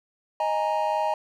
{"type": "chord", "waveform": "triangle", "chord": "D# suspended fourth", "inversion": "none", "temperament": "just", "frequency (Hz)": [622.3, 829.7, 933.4], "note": ["D#5", "G#5", "A#5"], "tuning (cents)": [0, -2, 2], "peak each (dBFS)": -25, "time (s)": [0.4, 1.14], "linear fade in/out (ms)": 2, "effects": []}